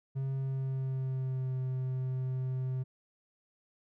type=tone with pitch glide; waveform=triangle; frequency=134.5 to 129.47 Hz; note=C3 to C3; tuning=+48 to -18 cents; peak=-29 dBFS; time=0.15-2.84 s; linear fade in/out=20 ms; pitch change=-66 cents; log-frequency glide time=0.34-1.57 s; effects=none